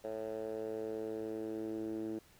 10% pulse tone with band-pass filter sweep, 110 Hz, A2, in tune, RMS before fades -40 dBFS, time 0.04-2.19 s, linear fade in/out 5 ms, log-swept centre 540 to 310 Hz, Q 3.4, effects pink hiss -64 dBFS RMS until 2.39 s

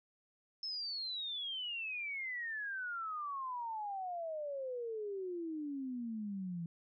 sine exponential sweep, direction down, 5290 to 164.81 Hz, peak -38 dBFS, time 0.63-6.66 s, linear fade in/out 2 ms, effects none

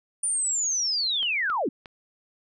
sine linear sweep, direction down, 9397 to 205.5 Hz, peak -23 dBFS, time 0.23-1.69 s, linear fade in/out 5 ms
clicks, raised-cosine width 0.3 ms, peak -25 dBFS, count 3, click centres 1.229 / 1.5 / 1.858 s
effects none

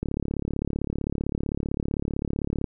click train, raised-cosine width 3 ms, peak -14 dBFS, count 94, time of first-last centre 0.03-2.642 s, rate 35.6 Hz, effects none

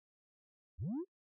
sine linear sweep, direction up, 56 to 392 Hz, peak -33 dBFS, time 0.78-1.05 s, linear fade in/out 50 ms, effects noise-tail reverb RT60 0.1 s tail -26 dB re dry + tanh soft clip ceiling -35 dBFS

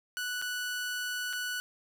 sawtooth tone with dropouts, 1480 Hz, F#6, in tune, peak -29 dBFS, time 0.17-1.6 s, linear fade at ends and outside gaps 0 ms, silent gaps 0.416-0.423 / 1.329-1.333 s, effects none

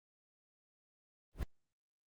brown noise with exponential growth, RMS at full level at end -30 dBFS, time 1.33-1.43 s, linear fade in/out 0 ms, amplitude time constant 21 ms, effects Opus 24 kbps

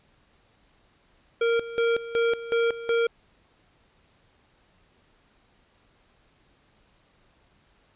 square tone with tremolo, 464.5 Hz, A#4, 6 cents flat, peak -21 dBFS, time 1.41-3.07 s, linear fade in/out 5 ms, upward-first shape square, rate 2.7 Hz, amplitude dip 80%, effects pink hiss -63 dBFS RMS until 7.95 s + resampled to 8000 Hz

